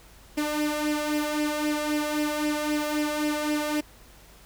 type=tone with flanger; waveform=sawtooth; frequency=299.8 Hz; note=D4; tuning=36 cents sharp; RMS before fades=-27 dBFS; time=0.37-3.81 s; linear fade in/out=10 ms; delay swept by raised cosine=0.37 to 1.57 ms; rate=3.8 Hz; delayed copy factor=+0.6; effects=added 50 Hz sine -53 dBFS peak until 4.45 s + pink hiss -53 dBFS RMS until 4.45 s